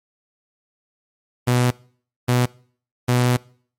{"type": "tone bursts at uneven times", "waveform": "sawtooth", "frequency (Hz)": 123.47, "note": "B2", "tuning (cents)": 0, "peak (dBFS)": -11, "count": 3, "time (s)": [[1.47, 1.71], [2.28, 2.46], [3.08, 3.37]], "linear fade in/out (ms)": 10, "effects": ["noise-tail reverb RT60 0.5 s tail -23 dB re dry", "MP3 64 kbps"]}